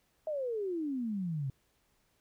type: exponential sweep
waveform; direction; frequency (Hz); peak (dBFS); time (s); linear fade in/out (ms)
sine; down; 640 to 129.2; -32; 0.27-1.5; 2
effects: pink hiss -73 dBFS RMS until 2.2 s